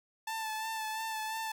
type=tone with vibrato; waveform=sawtooth; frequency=880 Hz; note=A5; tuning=in tune; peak=-31 dBFS; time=0.27-1.52 s; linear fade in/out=5 ms; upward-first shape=sine; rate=2.9 Hz; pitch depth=26 cents each way; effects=none